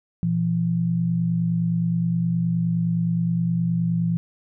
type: tone pair together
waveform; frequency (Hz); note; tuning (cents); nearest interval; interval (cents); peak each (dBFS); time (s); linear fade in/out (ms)
sine; 120.39 / 170; B2 / F3; -44 / -46; tritone; 598; -26 / -20; 0.23-4.17; 0
effects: none